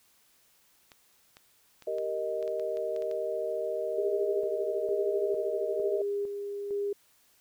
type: clicks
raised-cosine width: 0.2 ms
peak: -32 dBFS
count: 11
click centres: 0.918 / 1.369 / 1.823 / 1.984 / 2.427 / 2.478 / 2.597 / 2.771 / 2.963 / 3.022 / 3.113 s
type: chord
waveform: sine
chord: Eb major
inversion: first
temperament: equal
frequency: 392 / 466.2 / 622.3 Hz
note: G4 / Bb4 / Eb5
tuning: 0 / 0 / 0 cents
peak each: -36 / -34 / -32 dBFS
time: 1.87-6.02 s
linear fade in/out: 5 ms
type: tone with tremolo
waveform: sine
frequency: 404.8 Hz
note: G#4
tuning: 44 cents flat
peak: -28 dBFS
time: 3.98-6.93 s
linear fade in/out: 5 ms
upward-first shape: square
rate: 1.1 Hz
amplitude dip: 45%
effects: white hiss -65 dBFS RMS until 7.4 s